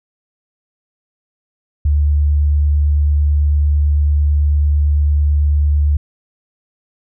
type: tone with vibrato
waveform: sine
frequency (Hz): 73.42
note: D2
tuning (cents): 0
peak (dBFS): -10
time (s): 1.85-5.97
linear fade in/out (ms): 5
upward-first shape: sine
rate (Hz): 9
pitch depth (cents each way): 9
effects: none